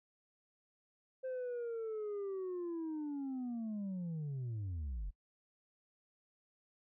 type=linear sweep; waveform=sine; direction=down; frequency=523.3 to 41.2 Hz; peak=-35 dBFS; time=1.23-5.11 s; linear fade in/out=20 ms; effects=noise-tail reverb RT60 0.1 s tail -26 dB re dry + tanh soft clip ceiling -37 dBFS